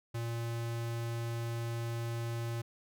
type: tone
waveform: square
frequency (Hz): 116.54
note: A#2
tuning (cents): 0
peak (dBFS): -35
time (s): 0.14-2.62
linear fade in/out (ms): 10
effects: none